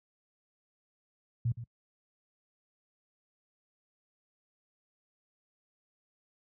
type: tone with echo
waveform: sine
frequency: 117.8 Hz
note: A#2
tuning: 19 cents sharp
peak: -26 dBFS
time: 1.45-1.52 s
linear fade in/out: 5 ms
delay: 120 ms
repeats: 1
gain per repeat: -12 dB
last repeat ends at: 1.64 s
effects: noise-tail reverb RT60 0.1 s tail -26 dB re dry + high-pass 60 Hz 12 dB/octave